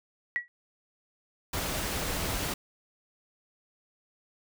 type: tone with exponential decay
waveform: sine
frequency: 1930 Hz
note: B6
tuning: 40 cents flat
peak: -22 dBFS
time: 0.36-0.48 s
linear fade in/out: 0 ms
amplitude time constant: 25 ms
type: noise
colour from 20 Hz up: pink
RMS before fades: -32 dBFS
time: 1.53-2.54 s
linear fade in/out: 5 ms
effects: none